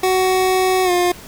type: tone with pitch glide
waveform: 25% pulse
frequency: 373.2 to 355.1 Hz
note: F#4 to F4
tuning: +15 to +29 cents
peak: -10 dBFS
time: 0.03-1.12 s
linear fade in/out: 5 ms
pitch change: -86 cents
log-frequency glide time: 0.84-0.91 s
effects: pink hiss -38 dBFS RMS until 1.27 s